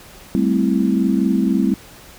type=chord; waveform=sine; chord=A minor seventh; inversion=third; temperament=equal; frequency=196 / 220 / 261.6 / 329.6 Hz; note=G3 / A3 / C4 / E4; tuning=0 / 0 / 0 / 0 cents; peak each=-18 / -20 / -19 / -22 dBFS; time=0.35-1.74 s; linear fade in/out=0 ms; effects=pink hiss -42 dBFS RMS until 2.18 s